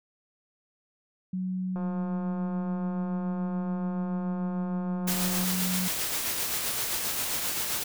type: tone with pitch glide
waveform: sine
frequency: 185 to 183.51 Hz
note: F#3 to F#3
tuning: 0 to -14 cents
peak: -28 dBFS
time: 1.33-5.88 s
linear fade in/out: 5 ms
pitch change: -14 cents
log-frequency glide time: 4-5.58 s
type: click train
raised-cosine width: 1 ms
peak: -27 dBFS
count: 656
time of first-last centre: 1.76-5.44 s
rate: 178 Hz
type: noise with tremolo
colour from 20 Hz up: white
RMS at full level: -29 dBFS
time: 5.07-7.84 s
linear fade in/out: 10 ms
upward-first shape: sine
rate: 7.6 Hz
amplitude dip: 30%
effects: none